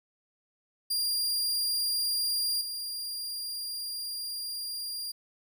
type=tone with level steps; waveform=sawtooth; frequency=4792 Hz; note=D8; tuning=34 cents sharp; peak=-24 / -31 dBFS; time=0.9-5.12 s; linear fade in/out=10 ms; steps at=2.61 s; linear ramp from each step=2 ms; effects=none